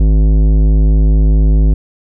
sine tone with tanh clipping, 52.3 Hz, G#1, 13 cents sharp, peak -8 dBFS, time 0-1.74 s, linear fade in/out 5 ms, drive 14 dB, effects none

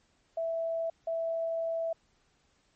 sine tone bursts at uneven times, 659.3 Hz, E5, in tune, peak -29 dBFS, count 2, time 0.37-0.9 / 1.07-1.93 s, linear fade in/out 5 ms, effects pink hiss -70 dBFS RMS until 2.75 s + MP3 32 kbps

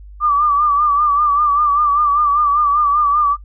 sine tone with vibrato, 1174.7 Hz, D6, in tune, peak -11 dBFS, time 0.2-3.37 s, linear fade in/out 50 ms, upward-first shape sine, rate 5.1 Hz, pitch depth 60 cents each way, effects noise-tail reverb RT60 0.1 s tail -23 dB re dry + added 50 Hz sine -34 dBFS peak until 3.44 s

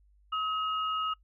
sine tone pair together, 1274 / 2853 Hz, D#6 / F7, +41 / +36 cents, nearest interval octave + major second, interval 1395 cents, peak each -29 / -37 dBFS, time 0.32-1.14 s, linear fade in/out 10 ms, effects noise-tail reverb RT60 0.1 s tail -22 dB re dry + added 50 Hz sine -60 dBFS peak until 1.23 s

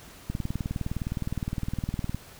click train, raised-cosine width 5 ms, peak -17 dBFS, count 37, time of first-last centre 0.3-2.146 s, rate 19.5 Hz, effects pink hiss -49 dBFS RMS until 2.39 s

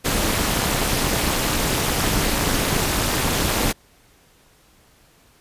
pink noise with amplitude modulation, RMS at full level -17 dBFS, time 0.04-3.73 s, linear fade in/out 20 ms, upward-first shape sine, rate 249 Hz, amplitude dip 85%, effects pink hiss -55 dBFS RMS until 5.4 s + resampled to 32000 Hz

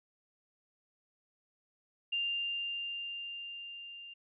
sine tone with level ramp, 2794 Hz, F7, in tune, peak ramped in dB -30 to -46 dBFS, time 2.12-4.14 s, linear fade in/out 10 ms, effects none

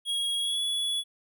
square tone with pitch glide, 3304 to 3393 Hz, G#7 to G#7, -10 to +36 cents, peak -27 dBFS, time 0.05-1.04 s, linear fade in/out 50 ms, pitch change +46 cents, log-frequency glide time 0.4-0.59 s, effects none

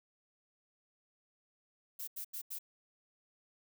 violet noise bursts, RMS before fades -42 dBFS, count 4, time 1.99-2.589 s, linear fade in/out 10 ms, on 86 ms, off 85 ms, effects none

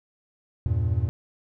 triangle chord, E diminished, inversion none, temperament equal, 82.41 / 98 / 116.54 Hz, E2 / G2 / Bb2, 0 / 0 / 0 cents, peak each -24 dBFS, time 0.66-1.09 s, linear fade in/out 0 ms, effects none

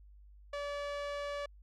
sawtooth tone with low-pass filter, 575 Hz, D5, 37 cents flat, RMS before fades -39 dBFS, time 0.53-1.46 s, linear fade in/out 5 ms, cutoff 4500 Hz, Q 0.56, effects added 50 Hz sine -54 dBFS peak until 1.62 s

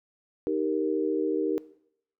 sine chord, Eb major, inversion none, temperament equal, 311.1 / 392 / 466.2 Hz, Eb4 / G4 / Bb4, 0 / 0 / 0 cents, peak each -29 dBFS, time 0.47-1.58 s, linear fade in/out 0 ms, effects noise-tail reverb RT60 0.7 s tail -19 dB re dry

